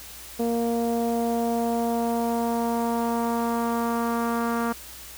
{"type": "tone with low-pass filter sweep", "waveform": "sawtooth", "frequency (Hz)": 233.1, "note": "A#3", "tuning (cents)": 0, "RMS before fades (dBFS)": -25, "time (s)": [0.39, 4.73], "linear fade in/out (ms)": 10, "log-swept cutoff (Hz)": [580, 1300], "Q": 2.5, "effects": ["added 60 Hz sine -50 dBFS peak until 5.17 s", "white hiss -42 dBFS RMS until 5.17 s"]}